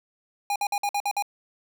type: tone bursts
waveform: square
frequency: 815 Hz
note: G#5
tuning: 33 cents flat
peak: -24 dBFS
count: 7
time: 0.5-1.224 s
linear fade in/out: 2 ms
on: 58 ms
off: 53 ms
effects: none